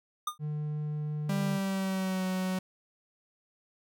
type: tone with exponential decay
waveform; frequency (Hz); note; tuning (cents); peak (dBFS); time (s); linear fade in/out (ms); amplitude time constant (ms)
square; 1214; D#6; -43; -27; 0.27-0.38; 5; 22
type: tone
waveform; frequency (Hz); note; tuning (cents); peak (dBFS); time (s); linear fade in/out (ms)
triangle; 150.5; D3; +43; -29; 0.39-1.6; 50
type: tone with pitch glide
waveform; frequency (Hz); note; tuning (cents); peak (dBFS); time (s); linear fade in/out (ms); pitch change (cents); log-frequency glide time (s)
45% pulse; 197.3 to 186.23; G3 to F#3; +11 to +11; -29; 1.29-2.59; 5; -100; 1.43-2.25
effects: none